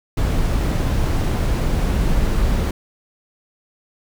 brown noise, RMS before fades -18 dBFS, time 0.17-2.71 s, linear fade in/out 5 ms, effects none

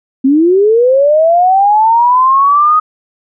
sine linear sweep, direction up, 257.2 to 1256 Hz, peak -5 dBFS, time 0.24-2.8 s, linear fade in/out 10 ms, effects none

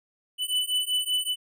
square beating tone pair, 2986 / 2991.2 Hz, F#7 / F#7, +15 / +18 cents, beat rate 5.2 Hz, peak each -28 dBFS, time 0.38-1.36 s, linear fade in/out 50 ms, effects none

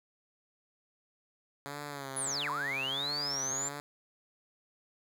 5% pulse tone with vibrato, 140 Hz, C#3, 18 cents sharp, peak -28 dBFS, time 1.66-3.8 s, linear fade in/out 0 ms, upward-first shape sine, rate 1.5 Hz, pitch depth 76 cents each way
sine linear two-way sweep, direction down then up, 10548 to 941 to 7380 Hz, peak -32 dBFS, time 2.16-3.69 s, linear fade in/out 10 ms, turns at 2.5 s
effects none

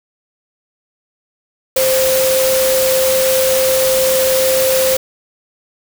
sine tone in noise, 523.3 Hz, C5, in tune, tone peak -12 dBFS, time 1.76-4.97 s, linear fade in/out 5 ms, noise white, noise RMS -18 dBFS, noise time 1.76-4.97 s, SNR +3 dB, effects none

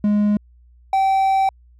triangle tone pair in turn, 207.7 / 773.2 Hz, G#3 / G5, 0 / -24 cents, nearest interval octave + major seventh, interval 2276 cents, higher second, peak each -12 dBFS, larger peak neither, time 0.04-0.37 / 0.93-1.49 s, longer second, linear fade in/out 2 ms, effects added 60 Hz sine -47 dBFS peak until 1.79 s

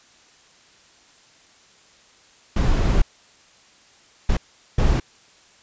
brown noise bursts at uneven times, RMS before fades -17 dBFS, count 3, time 2.56-3.02 / 4.29-4.37 / 4.78-5 s, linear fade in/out 5 ms, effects white hiss -53 dBFS RMS until 5.62 s + resampled to 16000 Hz

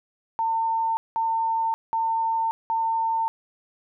sine tone bursts, 903 Hz, A5, 45 cents sharp, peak -21 dBFS, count 4, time 0.39-3.28 s, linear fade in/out 0 ms, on 580 ms, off 190 ms, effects none

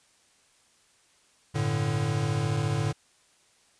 square chord, G suspended second, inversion none, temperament equal with one note detuned, 98 / 112.31 / 146.83 Hz, G2 / A2 / D3, 0 / +36 / 0 cents, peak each -35 / -29 / -29 dBFS, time 1.54-2.93 s, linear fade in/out 20 ms, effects white hiss -63 dBFS RMS until 3.79 s + resampled to 22050 Hz

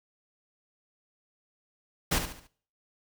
pink noise with echo, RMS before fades -26 dBFS, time 2.11-2.19 s, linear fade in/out 10 ms, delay 71 ms, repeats 4, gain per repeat -8 dB, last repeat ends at 2.474 s, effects noise-tail reverb RT60 0.5 s tail -20 dB re dry

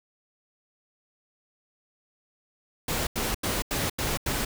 pink noise bursts, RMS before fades -28 dBFS, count 6, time 2.88-4.45 s, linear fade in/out 5 ms, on 190 ms, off 86 ms, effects none

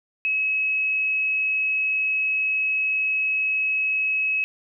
sine tone, 2567 Hz, E7, 47 cents flat, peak -20 dBFS, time 0.25-4.44 s, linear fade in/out 0 ms, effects none

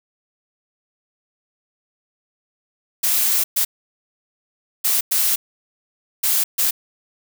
blue noise bursts at uneven times, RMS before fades -18 dBFS, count 6, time 3.03-3.44 / 3.56-3.65 / 4.84-5.01 / 5.11-5.36 / 6.23-6.44 / 6.58-6.71 s, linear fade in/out 10 ms, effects none

